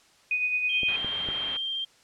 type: tone with tremolo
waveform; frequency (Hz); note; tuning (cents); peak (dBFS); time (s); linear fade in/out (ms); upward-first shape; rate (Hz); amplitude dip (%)
sine; 2489; D#7; 0; -22; 0.31-0.96; 2; sine; 9.3; 45
type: tone with vibrato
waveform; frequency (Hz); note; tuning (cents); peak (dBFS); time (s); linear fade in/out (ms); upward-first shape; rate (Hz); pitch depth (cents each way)
sine; 3172; G7; +20; -28; 0.69-1.85; 10; sine; 15; 8
type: clicks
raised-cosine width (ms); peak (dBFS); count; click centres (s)
2; -23; 3; 0.833 / 1.046 / 1.288
type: low-pass noise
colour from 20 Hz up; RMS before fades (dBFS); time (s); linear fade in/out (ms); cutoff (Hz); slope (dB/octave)
white; -40; 0.88-1.57; 5; 3500; 48
effects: white hiss -59 dBFS RMS until 2.03 s + low-pass 7000 Hz 12 dB/octave